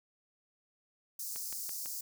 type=high-pass noise; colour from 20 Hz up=white; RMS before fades=-40 dBFS; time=1.19-2.01 s; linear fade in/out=5 ms; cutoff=4800 Hz; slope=48 dB/octave
type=click train; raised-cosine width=0.3 ms; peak=-31 dBFS; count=4; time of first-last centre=1.36-1.859 s; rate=6.01 Hz
effects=none